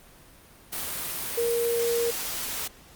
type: tone in noise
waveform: sine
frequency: 469 Hz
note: A#4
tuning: 11 cents sharp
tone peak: -23 dBFS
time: 1.37-2.11 s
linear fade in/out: 10 ms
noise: white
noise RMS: -32 dBFS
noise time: 0.72-2.68 s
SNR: +6 dB
effects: pink hiss -52 dBFS RMS until 2.95 s + Opus 32 kbps